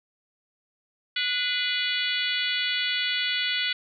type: harmonic tone with a mistuned harmonic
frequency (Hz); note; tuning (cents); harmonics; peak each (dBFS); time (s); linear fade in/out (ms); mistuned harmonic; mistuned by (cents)
490; B4; -14; 3 / 4 / 5 / 6 / 7 / 8 / 9; -32 / -31 / -34 / -30 / -30 / -35 / -34; 1.16-3.73; 5; 4; +63
effects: none